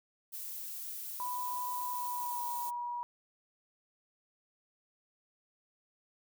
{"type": "noise", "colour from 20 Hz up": "violet", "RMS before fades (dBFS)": -42, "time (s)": [0.32, 2.71], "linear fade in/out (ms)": 20}
{"type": "tone with pitch glide", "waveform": "sine", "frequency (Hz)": [987.8, 963], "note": ["B5", "B5"], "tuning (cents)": [0, -44], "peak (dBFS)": -35, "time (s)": [1.2, 3.03], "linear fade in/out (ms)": 0, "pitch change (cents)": -44, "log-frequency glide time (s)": [1.84, 2.51]}
{"effects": []}